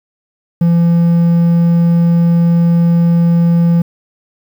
triangle tone, 169.8 Hz, F3, 48 cents flat, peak -5 dBFS, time 0.61-3.82 s, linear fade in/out 5 ms, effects 7-bit

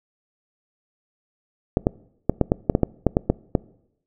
clicks, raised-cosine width 2 ms, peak -3 dBFS, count 12, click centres 1.771 / 1.869 / 2.296 / 2.413 / 2.519 / 2.698 / 2.751 / 2.833 / 3.067 / 3.169 / 3.3 / 3.552 s, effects noise-tail reverb RT60 0.8 s tail -23 dB re dry

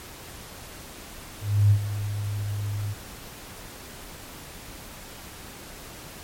sine tone with ADSR envelope, 102.6 Hz, G#2, 21 cents flat, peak -13 dBFS, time 1.4-2.95 s, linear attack 310 ms, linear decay 78 ms, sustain -13 dB, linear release 36 ms, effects pink hiss -42 dBFS RMS until 6.23 s + MP3 64 kbps

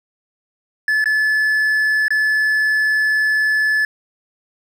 triangle tone with dropouts, 1728 Hz, A6, 32 cents flat, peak -12 dBFS, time 0.88-3.85 s, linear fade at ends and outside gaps 2 ms, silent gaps 1.042-1.057 / 2.082-2.105 s, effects none

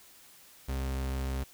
40% pulse tone, 66.2 Hz, C2, 21 cents sharp, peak -30 dBFS, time 0.68-1.44 s, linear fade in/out 10 ms, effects white hiss -56 dBFS RMS until 1.53 s

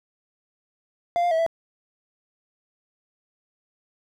triangle tone with pitch steps, 694 / 701 / 648 / 662 Hz, F5 / F5 / E5 / E5, -11 / +6 / -30 / +7 cents, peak -17 dBFS, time 1.16-1.464 s, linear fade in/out 0 ms, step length 76 ms, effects none

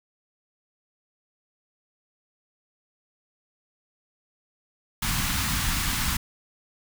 pink band-stop noise, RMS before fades -26 dBFS, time 5.02-6.17 s, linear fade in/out 5 ms, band 240 to 960 Hz, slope 24 dB/octave, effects none

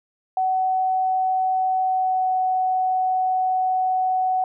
sine tone with pitch glide, 751 to 745.8 Hz, F#5 to F#5, +26 to +14 cents, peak -18 dBFS, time 0.37-4.44 s, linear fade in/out 2 ms, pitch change -12 cents, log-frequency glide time 1.83-2.34 s, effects none

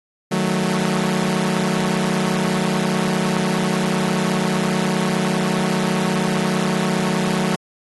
sawtooth chord, D# diminished, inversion none, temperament equal, 155.56 / 185 / 220 Hz, D#3 / F#3 / A3, 0 / 0 / 0 cents, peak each -21 / -16 / -19 dBFS, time 0.31-7.56 s, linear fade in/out 10 ms, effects AAC 32 kbps

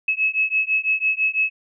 sine beating tone pair, 2579 / 2585 Hz, E7 / E7, -39 / -34 cents, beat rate 6 Hz, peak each -21 / -21 dBFS, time 0.08-1.5 s, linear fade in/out 5 ms, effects none

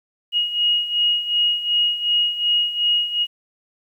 sine beating tone pair, 2880 / 2882.7 Hz, F#7 / F#7, -47 / -46 cents, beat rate 2.7 Hz, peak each -23 / -18 dBFS, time 0.32-3.27 s, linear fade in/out 50 ms, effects 9-bit

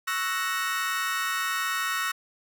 35% pulse chord, F# dominant seventh, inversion second, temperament equal, 1108.7 / 1318.5 / 1480 / 1864.7 Hz, C#6 / E6 / F#6 / A#6, 0 / 0 / 0 / 0 cents, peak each -32 / -30 / -31 / -29 dBFS, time 0.07-2.12 s, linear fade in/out 10 ms, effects none

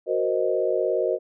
sine chord, C half-diminished seventh, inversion second, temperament equal, 370 / 466.2 / 523.3 / 622.3 Hz, Gb4 / Bb4 / C5 / Eb5, 0 / 0 / 0 / 0 cents, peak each -26 dBFS, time 0.06-1.19 s, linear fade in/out 50 ms, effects none

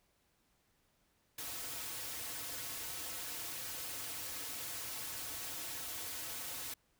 white noise with comb filter, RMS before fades -43 dBFS, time 1.38-6.74 s, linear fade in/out 5 ms, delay 5 ms, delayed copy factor -0.95, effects pink hiss -75 dBFS RMS until 6.99 s

